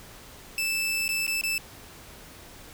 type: tone with dropouts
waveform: sawtooth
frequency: 2637 Hz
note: E7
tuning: in tune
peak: -22 dBFS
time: 0.58-1.58 s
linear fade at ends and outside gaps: 1 ms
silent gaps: 1.08-1.09 / 1.266-1.278 / 1.412-1.436 s
effects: pink hiss -47 dBFS RMS until 2.73 s